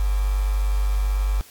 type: tone with quantisation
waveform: sine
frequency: 49.37 Hz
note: G1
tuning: 13 cents sharp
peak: -18 dBFS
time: 0-1.41 s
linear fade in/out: 0 ms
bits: 6
effects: white hiss -48 dBFS RMS until 1.5 s + AAC 64 kbps